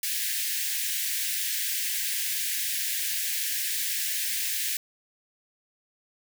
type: high-pass noise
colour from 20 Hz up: white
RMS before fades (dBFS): -29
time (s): 0.03-4.77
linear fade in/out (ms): 2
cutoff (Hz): 1600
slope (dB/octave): 96
effects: none